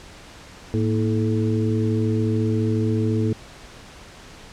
harmonic tone with a mistuned harmonic, 108.4 Hz, A2, 25 cents flat, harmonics 1 / 2 / 3 / 4, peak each -21 / -24 / -26 / -27 dBFS, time 0.74-3.33 s, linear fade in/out 0 ms, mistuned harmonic 2, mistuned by +110 cents, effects pink hiss -43 dBFS RMS until 4.52 s + low-pass 7000 Hz 12 dB/octave

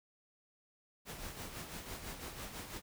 pink noise with tremolo, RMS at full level -44 dBFS, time 1.05-2.82 s, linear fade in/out 50 ms, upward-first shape sine, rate 6 Hz, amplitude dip 50%, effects none

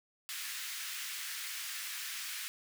pink high-pass noise, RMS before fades -41 dBFS, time 0.29-2.48 s, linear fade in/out 0 ms, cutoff 1600 Hz, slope 24 dB/octave, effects none

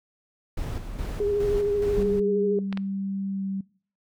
brown noise with tremolo, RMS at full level -30 dBFS, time 0.57-2.2 s, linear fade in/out 5 ms, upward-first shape square, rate 2.4 Hz, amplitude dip 50%
sine tone with vibrato, 409.3 Hz, G#4, 25 cents flat, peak -22 dBFS, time 1.2-2.59 s, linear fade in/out 2 ms, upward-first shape sine, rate 13 Hz, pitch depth 32 cents each way
sine tone with pitch glide, 195.4 to 193.94 Hz, G3 to G3, -5 to -18 cents, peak -27 dBFS, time 1.97-3.61 s, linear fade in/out 5 ms, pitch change -13 cents, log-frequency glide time 3.3-3.43 s
clicks, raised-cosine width 0.3 ms, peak -18 dBFS, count 2, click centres 2.727 / 2.774 s
effects noise-tail reverb RT60 0.5 s tail -23 dB re dry

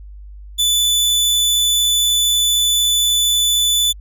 sawtooth tone, 3487 Hz, A7, 16 cents flat, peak -10 dBFS, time 0.58-3.93 s, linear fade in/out 20 ms, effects added 50 Hz sine -33 dBFS peak until 4 s

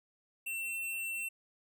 square tone, 2701 Hz, E7, 42 cents sharp, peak -36 dBFS, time 0.46-1.29 s, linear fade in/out 10 ms, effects none

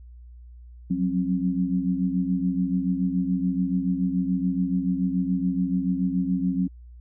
sine tone cluster, 180.1 / 187.1 / 268.4 Hz, F#3 / F#3 / C4, -46 / +20 / +44 cents, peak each -26 dBFS, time 0.9-6.68 s, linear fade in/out 10 ms, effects added 60 Hz sine -42 dBFS peak until 7 s

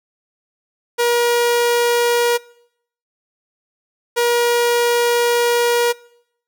sawtooth tone pair in turn, 477.2 / 477.2 Hz, A#4 / A#4, +41 / +41 cents, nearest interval unison, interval 0 cents, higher neither, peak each -10 dBFS, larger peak neither, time 0.98-2.38 / 4.16-5.93 s, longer second, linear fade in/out 20 ms, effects noise-tail reverb RT60 0.7 s tail -23 dB re dry

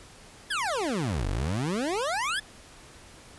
25% pulse exponential two-way sweep, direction down then up, 1776 to 43.65 to 1776 Hz, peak -23 dBFS, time 0.5-2.4 s, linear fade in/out 10 ms, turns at 1.28 s, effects pink hiss -50 dBFS RMS until 3.38 s + resampled to 24000 Hz

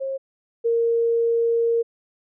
sine tone pair in turn, 538 / 463.8 Hz, C5 / A#4, +48 / -9 cents, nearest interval minor third, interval 257 cents, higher first, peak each -24 / -17 dBFS, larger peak second, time 0-0.18 / 0.64-1.83 s, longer second, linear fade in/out 20 ms, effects none

